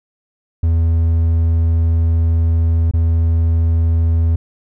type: tone with dropouts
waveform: triangle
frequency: 82.41 Hz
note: E2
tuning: in tune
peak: -9 dBFS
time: 0.63-4.36 s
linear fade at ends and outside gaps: 5 ms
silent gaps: 2.912-2.936 s
effects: none